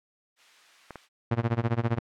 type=noise; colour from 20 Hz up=violet; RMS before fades=-34 dBFS; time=0.36-1.09 s; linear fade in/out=50 ms
type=clicks; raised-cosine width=0.5 ms; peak=-23 dBFS; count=4; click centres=0.907 / 0.957 / 1.398 / 1.858 s
type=tone with tremolo; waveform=sawtooth; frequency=116.54 Hz; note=A#2; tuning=in tune; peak=-17 dBFS; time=1.31-1.99 s; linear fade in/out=5 ms; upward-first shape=sine; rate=15 Hz; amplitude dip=95%
effects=low-pass 2000 Hz 12 dB/octave